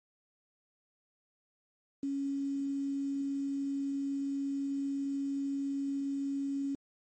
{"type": "tone with quantisation", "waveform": "sine", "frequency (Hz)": 277.2, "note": "C#4", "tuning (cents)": 0, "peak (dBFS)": -31, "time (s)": [2.03, 6.75], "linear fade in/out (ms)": 2, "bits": 9, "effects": ["MP3 32 kbps"]}